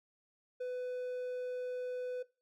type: tone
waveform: triangle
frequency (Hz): 500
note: B4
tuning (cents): +21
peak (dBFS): -34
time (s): 0.6-2.23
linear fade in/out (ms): 10
effects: noise-tail reverb RT60 0.3 s tail -20 dB re dry